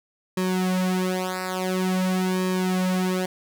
sawtooth tone with flanger, 185 Hz, F#3, in tune, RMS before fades -24 dBFS, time 0.37-3.26 s, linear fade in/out 5 ms, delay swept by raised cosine 1.4 to 5.1 ms, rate 0.48 Hz, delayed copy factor -1, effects none

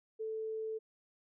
sine tone, 440 Hz, A4, in tune, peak -36 dBFS, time 0.19-0.79 s, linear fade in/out 20 ms, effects none

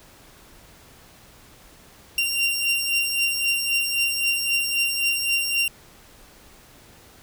sawtooth beating tone pair, 2767 / 2770.8 Hz, F7 / F7, -17 / -14 cents, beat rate 3.8 Hz, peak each -23 / -19 dBFS, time 2.18-5.68 s, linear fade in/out 2 ms, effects pink hiss -50 dBFS RMS until 7.22 s

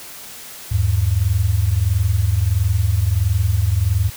sine tone pair together, 80.4 / 101.9 Hz, E2 / G#2, -43 / -32 cents, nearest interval major third, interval 411 cents, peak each -18 / -16 dBFS, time 0.71-4.1 s, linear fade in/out 10 ms, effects white hiss -36 dBFS RMS until 4.16 s

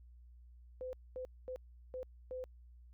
sine tone bursts at uneven times, 510 Hz, C5, 44 cents flat, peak -40 dBFS, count 5, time 0.81-0.93 / 1.16-1.25 / 1.48-1.56 / 1.94-2.03 / 2.31-2.44 s, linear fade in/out 0 ms, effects added 60 Hz sine -55 dBFS peak until 2.93 s + Opus 48 kbps

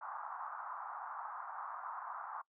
white band-pass noise, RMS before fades -45 dBFS, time 0.01-2.42 s, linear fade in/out 10 ms, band 790 to 1300 Hz, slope 48 dB/octave, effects noise-tail reverb RT60 0.1 s tail -23 dB re dry

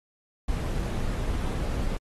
brown noise, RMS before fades -28 dBFS, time 0.48-1.97 s, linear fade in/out 5 ms, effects AAC 32 kbps

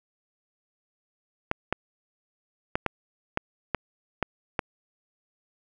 clicks, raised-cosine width 0.5 ms, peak -9 dBFS, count 8, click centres 1.514 / 1.726 / 2.755 / 2.863 / 3.374 / 3.747 / 4.227 / 4.592 s, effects none

